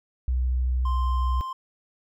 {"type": "tone with vibrato", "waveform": "sine", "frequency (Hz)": 62.9, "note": "B1", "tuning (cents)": 32, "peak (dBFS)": -21, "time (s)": [0.28, 1.41], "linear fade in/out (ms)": 0, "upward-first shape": "sine", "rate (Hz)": 13, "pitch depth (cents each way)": 10}
{"type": "tone", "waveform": "triangle", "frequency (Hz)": 1046.5, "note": "C6", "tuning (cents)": 0, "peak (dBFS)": -28, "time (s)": [0.85, 1.53], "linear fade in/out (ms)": 5}
{"effects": []}